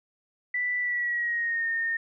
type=tone with pitch glide; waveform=sine; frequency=1975.5 to 1832.6 Hz; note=B6 to A#6; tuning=0 to -30 cents; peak=-25 dBFS; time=0.54-1.97 s; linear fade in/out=5 ms; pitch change=-130 cents; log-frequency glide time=0.79-1.67 s; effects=none